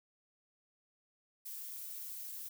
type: noise with flanger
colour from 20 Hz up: violet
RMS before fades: -45 dBFS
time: 1.45-2.49 s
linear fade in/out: 10 ms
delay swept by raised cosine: 0.24 to 5.84 ms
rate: 3.7 Hz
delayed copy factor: -0.5
effects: none